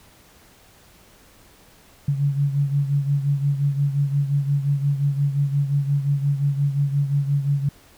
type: beating tone pair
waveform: sine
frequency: 140.5 / 146.2 Hz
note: C#3 / D3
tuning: +24 / -7 cents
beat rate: 5.7 Hz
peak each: -19 / -25 dBFS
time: 2.08-7.69 s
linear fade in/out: 5 ms
effects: pink hiss -52 dBFS RMS until 7.97 s